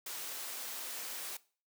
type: high-pass noise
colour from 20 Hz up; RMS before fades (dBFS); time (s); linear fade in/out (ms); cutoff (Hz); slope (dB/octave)
white; -42; 0.06-1.37; 5; 340; 12
effects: noise-tail reverb RT60 0.4 s tail -20 dB re dry